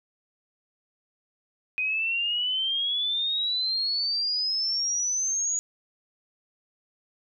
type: exponential sweep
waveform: sine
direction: up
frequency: 2489 to 6820 Hz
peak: -24 dBFS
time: 1.78-5.59 s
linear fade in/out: 0 ms
effects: none